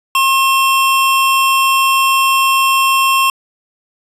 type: tone pair together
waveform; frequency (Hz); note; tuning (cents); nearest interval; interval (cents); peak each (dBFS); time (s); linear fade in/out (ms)
square; 1071.5 / 2700; C6 / E7; +41 / +41; octave + major third; 1600; -12 / -15; 0.15-3.3; 2
effects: resampled to 32000 Hz